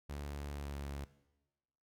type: tone with pitch glide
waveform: sawtooth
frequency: 71.9 to 70.3 Hz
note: D2 to C#2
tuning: -36 to +25 cents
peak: -37 dBFS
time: 0.09-1.05 s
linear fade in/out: 10 ms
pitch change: -39 cents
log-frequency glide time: 0.49-0.89 s
effects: noise-tail reverb RT60 1.0 s tail -17 dB re dry